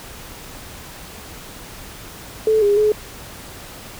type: tone with pitch steps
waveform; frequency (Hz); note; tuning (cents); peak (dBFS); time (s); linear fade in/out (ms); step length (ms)
sine; 436.7 / 408 / 424.6; A4 / G#4 / G#4; -13 / -31 / +38; -12; 2.47-2.92; 2; 150
effects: pink hiss -37 dBFS RMS until 3.99 s